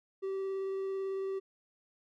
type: tone with vibrato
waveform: triangle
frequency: 386.5 Hz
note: G4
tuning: 24 cents flat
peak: -31 dBFS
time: 0.22-1.4 s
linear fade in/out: 20 ms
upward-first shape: sine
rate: 18 Hz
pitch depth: 8 cents each way
effects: none